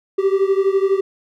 triangle beating tone pair, 384.8 / 396.8 Hz, G4 / G4, -32 / +21 cents, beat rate 12 Hz, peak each -14 / -16 dBFS, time 0.18-1.01 s, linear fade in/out 10 ms, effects none

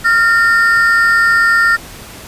triangle ring-modulated tone, 1606 Hz, G6, 41 cents sharp, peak -3 dBFS, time 0.04-1.77 s, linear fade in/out 20 ms, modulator 214 Hz, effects pink hiss -33 dBFS RMS until 2.27 s + resampled to 32000 Hz

